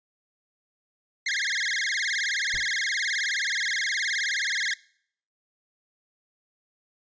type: tone with vibrato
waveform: sawtooth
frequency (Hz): 1864.7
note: A#6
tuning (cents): 0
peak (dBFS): -21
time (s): 1.26-4.74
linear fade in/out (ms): 5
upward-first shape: sine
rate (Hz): 19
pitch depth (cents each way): 260
type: noise with exponential decay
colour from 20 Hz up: brown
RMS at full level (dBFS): -37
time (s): 2.54-2.76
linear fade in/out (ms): 2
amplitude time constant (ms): 47
effects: noise-tail reverb RT60 0.6 s tail -22 dB re dry + resampled to 16000 Hz